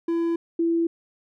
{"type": "tone pair in turn", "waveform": ["triangle", "sine"], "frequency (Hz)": [335.4, 334.2], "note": ["E4", "E4"], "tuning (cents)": [30, 24], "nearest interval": "unison", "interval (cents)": 6, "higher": "first", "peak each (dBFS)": -19, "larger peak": "neither", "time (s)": [[0.08, 0.36], [0.59, 0.87]], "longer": "neither", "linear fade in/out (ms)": 5, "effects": []}